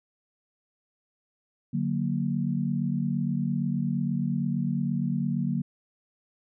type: chord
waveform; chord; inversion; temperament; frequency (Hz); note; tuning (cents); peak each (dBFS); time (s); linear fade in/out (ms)
sine; D augmented; none; equal with one note detuned; 146.83 / 184.46 / 233.1; D3 / F#3 / A#3; 0 / -5 / 0; -29; 1.73-5.62; 10
effects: none